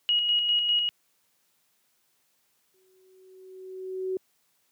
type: tone with tremolo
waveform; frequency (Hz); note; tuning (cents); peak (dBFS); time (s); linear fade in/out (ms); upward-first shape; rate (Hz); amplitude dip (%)
sine; 2895; F#7; -38; -20; 0.09-0.89; 0; square; 5; 35
type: tone with exponential growth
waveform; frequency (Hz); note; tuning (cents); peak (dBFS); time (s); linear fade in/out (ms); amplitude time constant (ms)
sine; 375.2; F#4; +24; -25; 2.74-4.17; 2; 310
effects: white hiss -70 dBFS RMS until 4.71 s + high-pass 100 Hz 12 dB/octave